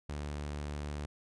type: tone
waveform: sawtooth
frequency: 73.42 Hz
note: D2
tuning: in tune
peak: -33 dBFS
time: 0.09-1.06 s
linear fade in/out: 5 ms
effects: resampled to 22050 Hz